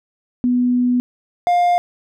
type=tone pair in turn; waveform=sine / triangle; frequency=246.9 / 705.2 Hz; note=B3 / F5; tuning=0 / +17 cents; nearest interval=octave + tritone; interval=1817 cents; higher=second; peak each=-13 / -10 dBFS; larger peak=second; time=0.44-1 / 1.47-1.78 s; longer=first; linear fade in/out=0 ms; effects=none